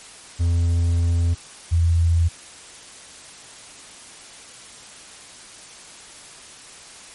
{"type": "tone pair in turn", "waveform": ["triangle", "sine"], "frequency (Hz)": [85.3, 84.13], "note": ["F2", "E2"], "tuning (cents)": [-40, 36], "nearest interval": "unison", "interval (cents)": 24, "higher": "first", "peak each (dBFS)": -14, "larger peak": "neither", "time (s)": [[0.39, 1.35], [1.71, 2.29]], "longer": "first", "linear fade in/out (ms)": 20, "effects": ["white hiss -42 dBFS RMS until 7.14 s", "MP3 48 kbps"]}